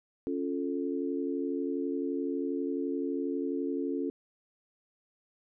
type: chord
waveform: sine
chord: Db augmented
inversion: none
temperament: equal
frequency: 277.2 / 349.2 / 440 Hz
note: Db4 / F4 / A4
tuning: 0 / 0 / 0 cents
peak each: -32 / -35 / -36 dBFS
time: 0.27-4.1 s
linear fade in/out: 0 ms
effects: none